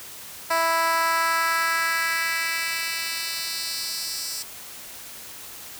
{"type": "tone with high-pass filter sweep", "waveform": "10% pulse", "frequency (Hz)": 329.6, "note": "E4", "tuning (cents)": 0, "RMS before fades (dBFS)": -25, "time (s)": [0.5, 4.43], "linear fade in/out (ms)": 10, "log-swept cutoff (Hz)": [760, 6000], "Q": 1.7, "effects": ["white hiss -40 dBFS RMS until 5.79 s"]}